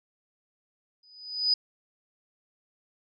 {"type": "tone with exponential growth", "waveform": "sine", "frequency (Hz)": 4978, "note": "D#8", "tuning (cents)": 0, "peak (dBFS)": -18, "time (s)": [1.03, 1.54], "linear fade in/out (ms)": 5, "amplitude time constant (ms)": 110, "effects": []}